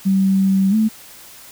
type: tone with pitch glide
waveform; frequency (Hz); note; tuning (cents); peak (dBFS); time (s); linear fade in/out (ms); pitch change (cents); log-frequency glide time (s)
sine; 192.7 to 218.8; G3 to A3; -29 to -9; -12; 0.05-0.89; 20; +220; 0.7-0.75
effects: white hiss -41 dBFS RMS until 1.51 s